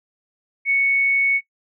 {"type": "tone", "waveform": "sine", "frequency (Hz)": 2217, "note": "C#7", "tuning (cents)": 0, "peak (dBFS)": -15, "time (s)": [0.65, 1.41], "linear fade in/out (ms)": 50, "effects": ["noise-tail reverb RT60 0.1 s tail -21 dB re dry"]}